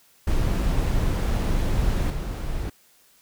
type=noise with level steps; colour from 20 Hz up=brown; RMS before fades=-22 / -28 dBFS; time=0.27-2.7 s; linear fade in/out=5 ms; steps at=2.1 s; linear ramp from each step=2 ms; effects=white hiss -58 dBFS RMS until 3.21 s